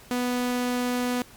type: tone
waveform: sawtooth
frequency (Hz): 246.9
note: B3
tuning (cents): 0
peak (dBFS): -20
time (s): 0.11-1.22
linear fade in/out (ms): 0
effects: pink hiss -50 dBFS RMS until 1.36 s + MP3 96 kbps